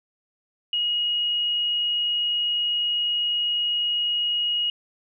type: tone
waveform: sine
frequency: 2888 Hz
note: F#7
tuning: 43 cents flat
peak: -21 dBFS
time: 0.73-4.7 s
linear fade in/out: 2 ms
effects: none